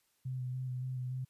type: tone with vibrato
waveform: sine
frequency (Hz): 127.7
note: C3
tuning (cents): -42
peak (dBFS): -35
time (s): 0.25-1.25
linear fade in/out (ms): 10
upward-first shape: square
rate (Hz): 3.5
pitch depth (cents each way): 19
effects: white hiss -75 dBFS RMS until 1.29 s + resampled to 32000 Hz